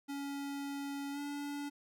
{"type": "tone with pitch glide", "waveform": "square", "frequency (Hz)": [280.8, 287.2], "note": ["C#4", "D4"], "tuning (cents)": [22, -39], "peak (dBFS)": -39, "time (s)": [0.08, 1.7], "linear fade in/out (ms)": 20, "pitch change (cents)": 39, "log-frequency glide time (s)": [1.12, 1.19], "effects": []}